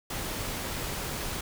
pink noise, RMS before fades -34 dBFS, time 0.1-1.41 s, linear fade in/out 5 ms, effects none

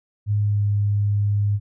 sine tone with pitch glide, 103.83 to 102.52 Hz, G#2 to G#2, 0 to -22 cents, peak -17 dBFS, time 0.26-1.6 s, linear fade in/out 50 ms, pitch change -22 cents, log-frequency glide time 0.41-0.63 s, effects none

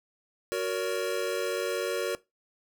square chord, F# major, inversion none, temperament equal with one note detuned, 370 / 466.2 / 567 Hz, F#4 / A#4 / C#5, 0 / 0 / +39 cents, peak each -33 / -32 / -34 dBFS, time 0.52-2.15 s, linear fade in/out 0 ms, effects noise-tail reverb RT60 0.2 s tail -19 dB re dry

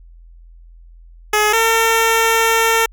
10% pulse tone pair in turn, 422.9 / 453 Hz, G#4 / A#4, +31 / -50 cents, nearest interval minor second, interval 119 cents, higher second, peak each -4 dBFS, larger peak neither, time 1.33-1.53 / 1.53-2.86 s, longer second, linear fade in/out 5 ms, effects added 42 Hz sine -39 dBFS peak until 2.92 s

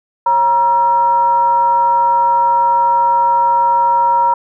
sine tone with frequency modulation, 946 Hz, A#5, 25 cents sharp, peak -9 dBFS, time 0.26-4.34 s, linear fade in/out 5 ms, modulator 401 Hz, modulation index 0.35, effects none

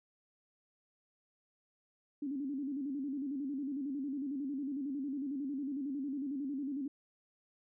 sine tone with vibrato, 277.2 Hz, C#4, in tune, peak -35 dBFS, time 2.22-6.88 s, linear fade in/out 5 ms, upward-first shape square, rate 11 Hz, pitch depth 87 cents each way, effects none

